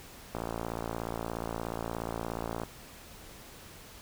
click train, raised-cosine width 1 ms, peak -20 dBFS, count 131, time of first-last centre 0.35-2.635 s, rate 56.9 Hz, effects pink hiss -50 dBFS RMS until 4.01 s

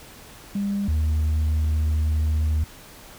sine tone pair in turn, 200.6 / 77.43 Hz, G3 / D#2, +40 / -8 cents, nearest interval octave + major third, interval 1648 cents, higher first, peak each -21 / -16 dBFS, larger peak second, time 0.55-0.88 / 0.88-2.64 s, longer second, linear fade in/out 5 ms, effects tanh soft clip ceiling -18 dBFS + pink hiss -45 dBFS RMS until 3.18 s

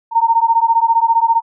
sine beating tone pair, 910 / 925 Hz, A#5 / A#5, -42 / -14 cents, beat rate 15 Hz, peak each -13 dBFS, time 0.11-1.42 s, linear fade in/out 50 ms, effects none

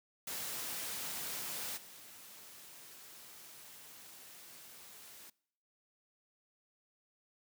white noise with level steps, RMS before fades -41 / -54 dBFS, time 0.27-5.3 s, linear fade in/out 5 ms, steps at 1.76 s, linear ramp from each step 20 ms, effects noise-tail reverb RT60 0.7 s tail -24 dB re dry + high-pass 100 Hz 12 dB/octave

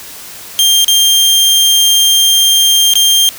sawtooth tone with dropouts, 3189 Hz, G7, 29 cents sharp, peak -3 dBFS, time 0.59-3.29 s, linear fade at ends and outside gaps 0 ms, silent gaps 0.845-0.881 / 2.937-2.955 s, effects white hiss -30 dBFS RMS until 3.38 s

